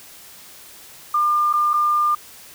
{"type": "tone with dropouts", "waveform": "sine", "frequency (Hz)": 1200, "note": "D6", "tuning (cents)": 37, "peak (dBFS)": -15, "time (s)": [1.14, 2.15], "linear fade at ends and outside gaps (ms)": 5, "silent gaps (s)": [[1.529, 1.536], [1.734, 1.738]], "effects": ["white hiss -43 dBFS RMS until 2.54 s"]}